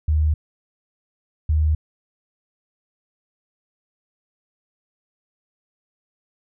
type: tone pair in turn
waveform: sine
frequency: 76.7 / 77.1 Hz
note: D#2 / D#2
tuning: -24 / -15 cents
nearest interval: unison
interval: 9 cents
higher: second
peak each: -15 dBFS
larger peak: neither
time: 0.08-0.34 / 1.49-1.75 s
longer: neither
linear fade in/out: 5 ms
effects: none